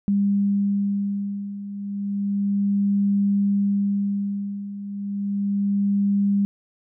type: beating tone pair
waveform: sine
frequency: 200.3 / 200.62 Hz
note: G3 / G3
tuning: +38 / +40 cents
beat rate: 0.32 Hz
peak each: -25 / -21 dBFS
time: 0.08-6.45 s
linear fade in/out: 0 ms
effects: none